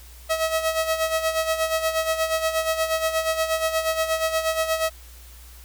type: tone with tremolo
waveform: sawtooth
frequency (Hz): 643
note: E5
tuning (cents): -43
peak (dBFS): -15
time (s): 0.29-4.9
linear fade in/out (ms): 20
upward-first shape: sine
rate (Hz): 8.4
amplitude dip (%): 65
effects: added 60 Hz sine -43 dBFS peak until 5.64 s + white hiss -49 dBFS RMS until 5.64 s